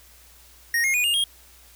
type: tone with pitch steps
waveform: square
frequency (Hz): 1864.7 / 2142 / 2460 / 2826 / 3247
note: A#6 / C7 / D#7 / F7 / G#7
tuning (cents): 0 / +40 / -20 / +20 / -40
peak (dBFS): -20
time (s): 0.74-1.24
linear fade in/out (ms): 2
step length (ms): 100
effects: added 60 Hz sine -54 dBFS peak until 1.75 s + white hiss -52 dBFS RMS until 1.75 s